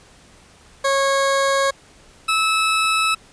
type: tone pair in turn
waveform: 20% pulse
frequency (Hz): 548 / 1303.4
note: C#5 / E6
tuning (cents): -20 / -20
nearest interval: octave + minor third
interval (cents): 1500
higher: second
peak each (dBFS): -11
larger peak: neither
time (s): 0.84-1.71 / 2.28-3.15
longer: neither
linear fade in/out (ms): 10
effects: pink hiss -49 dBFS RMS until 3.32 s + resampled to 22050 Hz